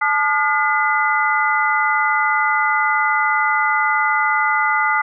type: tone cluster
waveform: sine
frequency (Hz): 865 / 1213 / 1432 / 2018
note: A5 / D#6 / F6 / B6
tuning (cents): -30 / -44 / +43 / +37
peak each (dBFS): -20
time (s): 0.01-5.02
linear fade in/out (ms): 10
effects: none